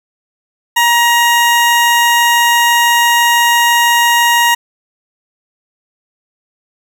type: tone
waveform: 20% pulse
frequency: 946 Hz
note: A#5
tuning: 25 cents sharp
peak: -3 dBFS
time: 0.76-4.55 s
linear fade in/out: 10 ms
effects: none

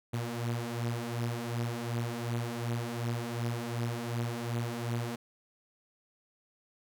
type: beating tone pair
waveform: sawtooth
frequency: 116.54 / 119.24 Hz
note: A#2 / A#2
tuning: 0 / +40 cents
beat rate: 2.7 Hz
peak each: -33 / -30 dBFS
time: 0.13-5.16 s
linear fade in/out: 10 ms
effects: none

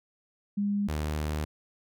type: tone pair in turn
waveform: sine / sawtooth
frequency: 203 / 76.04 Hz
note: G#3 / D#2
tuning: -39 / -39 cents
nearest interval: octave + perfect fourth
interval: 1700 cents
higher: first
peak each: -25 dBFS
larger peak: neither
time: 0.57-0.88 / 0.88-1.45 s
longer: second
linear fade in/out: 10 ms
effects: none

